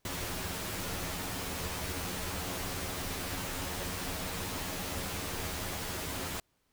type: noise with comb filter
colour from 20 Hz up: pink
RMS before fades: -37 dBFS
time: 0.05-6.4 s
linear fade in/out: 2 ms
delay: 11 ms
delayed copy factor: +0.7
effects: pink hiss -75 dBFS RMS until 6.72 s